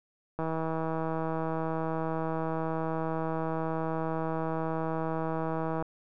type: click train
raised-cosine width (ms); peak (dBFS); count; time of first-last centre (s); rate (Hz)
1; -19; 876; 0.39-5.825; 161
effects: none